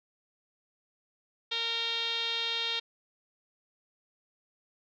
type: tone with low-pass filter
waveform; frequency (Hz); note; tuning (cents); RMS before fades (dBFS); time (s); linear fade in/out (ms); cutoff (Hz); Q
5% pulse; 461; A#4; -19; -32; 1.51-2.8; 10; 3600; 5.6
effects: none